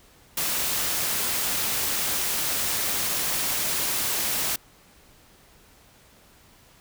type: noise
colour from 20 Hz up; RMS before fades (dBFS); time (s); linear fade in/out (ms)
white; -26; 0.37-4.56; 5
effects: pink hiss -55 dBFS RMS until 6.8 s